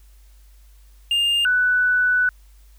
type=tone pair in turn; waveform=triangle / sine; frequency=2811 / 1489.1 Hz; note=F7 / F#6; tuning=+11 / +11 cents; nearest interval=major seventh; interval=1100 cents; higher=first; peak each=-15 dBFS; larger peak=neither; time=1.11-1.45 / 1.45-2.29 s; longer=second; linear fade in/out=2 ms; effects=added 50 Hz sine -46 dBFS peak until 2.78 s + white hiss -60 dBFS RMS until 2.78 s